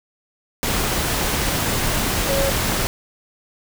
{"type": "tone in noise", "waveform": "sine", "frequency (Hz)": 549, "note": "C#5", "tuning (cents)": -17, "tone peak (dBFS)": -20, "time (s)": [2.29, 2.5], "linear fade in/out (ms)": 0, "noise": "pink", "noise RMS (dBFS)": -21, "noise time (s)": [0.63, 2.87], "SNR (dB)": -2, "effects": []}